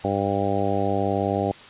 harmonic tone, 99.3 Hz, G2, 23 cents sharp, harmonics 1 / 2 / 3 / 4 / 5 / 6 / 7 / 8, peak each -29 / -29 / -29 / -29 / -29 / -29 / -29 / -29 dBFS, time 0.04-1.52 s, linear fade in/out 5 ms, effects white hiss -44 dBFS RMS until 1.69 s + resampled to 8000 Hz

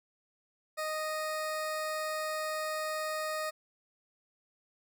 20% pulse tone, 621 Hz, D#5, 3 cents flat, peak -28 dBFS, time 0.77-3.51 s, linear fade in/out 20 ms, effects none

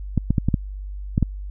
clicks, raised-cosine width 5 ms, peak -5 dBFS, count 7, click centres 0.177 / 0.306 / 0.382 / 0.486 / 0.542 / 1.179 / 1.227 s, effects added 49 Hz sine -29 dBFS peak until 1.5 s

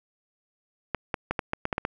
clicks, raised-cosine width 0.5 ms, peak -11 dBFS, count 9, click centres 0.947 / 1.142 / 1.31 / 1.392 / 1.534 / 1.654 / 1.728 / 1.781 / 1.851 s, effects none

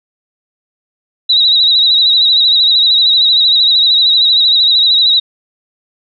sine tone with vibrato, 3866 Hz, B7, 38 cents flat, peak -6 dBFS, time 1.29-5.2 s, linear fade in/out 10 ms, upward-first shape sine, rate 13 Hz, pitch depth 62 cents each way, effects none

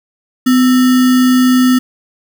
sine tone with sample-and-hold, 253.2 Hz, B3, 43 cents sharp, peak -6 dBFS, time 0.46-1.79 s, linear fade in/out 10 ms, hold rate 1575 Hz, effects none

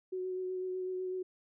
sine tone with vibrato, 370 Hz, F#4, in tune, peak -34 dBFS, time 0.12-1.23 s, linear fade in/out 10 ms, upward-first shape sine, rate 8 Hz, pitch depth 15 cents each way, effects none

